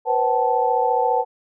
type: tone cluster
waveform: sine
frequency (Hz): 488.3 / 523 / 760 / 874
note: B4 / C5 / F#5 / A5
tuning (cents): -20 / -1 / +46 / -12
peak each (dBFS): -22 / -25 / -22 / -20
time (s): 0.05-1.25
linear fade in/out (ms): 50
effects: none